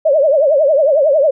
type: tone with vibrato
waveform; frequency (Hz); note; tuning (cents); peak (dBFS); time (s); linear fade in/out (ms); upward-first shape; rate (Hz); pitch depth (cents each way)
sine; 587.3; D5; 0; -8; 0.05-1.31; 10; triangle; 11; 200
effects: none